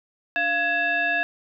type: tone with frequency modulation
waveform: sine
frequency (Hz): 1674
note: G#6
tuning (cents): +13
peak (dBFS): -20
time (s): 0.36-1.23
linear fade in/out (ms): 0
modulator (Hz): 984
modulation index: 1
effects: none